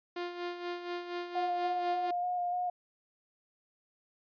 sawtooth tone with tremolo, 351.3 Hz, F4, 10 cents sharp, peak -30 dBFS, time 0.16-2.11 s, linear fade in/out 5 ms, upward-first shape sine, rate 4.2 Hz, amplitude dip 60%
sine tone with vibrato, 714 Hz, F5, 38 cents sharp, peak -30 dBFS, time 1.35-2.7 s, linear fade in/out 5 ms, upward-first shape square, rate 3.4 Hz, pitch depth 14 cents each way
effects resampled to 11025 Hz

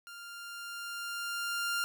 sawtooth tone with level ramp, 1396.9 Hz, F6, in tune, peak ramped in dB -42 to -26 dBFS, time 0.07-1.84 s, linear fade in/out 0 ms, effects none

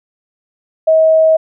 sine tone, 638 Hz, D#5, 43 cents sharp, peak -6 dBFS, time 0.87-1.37 s, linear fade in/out 10 ms, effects none

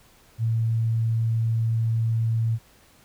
sine tone, 113.5 Hz, A#2, 46 cents flat, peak -20 dBFS, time 0.38-2.59 s, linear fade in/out 50 ms, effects pink hiss -56 dBFS RMS until 3.04 s

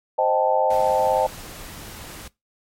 sine chord, A half-diminished seventh, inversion first, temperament equal, 523.3 / 622.3 / 784 / 880 Hz, C5 / Eb5 / G5 / A5, 0 / 0 / 0 / 0 cents, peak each -22 dBFS, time 0.18-1.27 s, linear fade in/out 10 ms
pink noise, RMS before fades -38 dBFS, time 0.7-2.28 s, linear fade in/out 5 ms
effects noise-tail reverb RT60 0.2 s tail -21 dB re dry + MP3 64 kbps

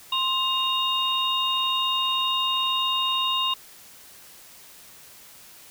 sine tone cluster, 1049 / 2818 / 3716 Hz, C6 / F7 / A#7, +4 / +15 / -6 cents, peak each -26 dBFS, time 0.12-3.54 s, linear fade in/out 5 ms, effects white hiss -48 dBFS RMS until 5.7 s

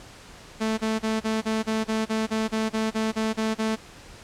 sawtooth tone bursts, 220 Hz, A3, in tune, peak -19 dBFS, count 15, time 0.6-3.762 s, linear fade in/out 20 ms, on 180 ms, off 33 ms, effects pink hiss -46 dBFS RMS until 4.23 s + low-pass 8000 Hz 12 dB/octave

